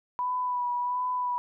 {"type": "tone with vibrato", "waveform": "sine", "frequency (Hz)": 987, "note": "B5", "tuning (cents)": -1, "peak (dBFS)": -26, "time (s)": [0.19, 1.38], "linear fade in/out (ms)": 0, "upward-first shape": "sine", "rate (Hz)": 1.4, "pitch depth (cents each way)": 24, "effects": []}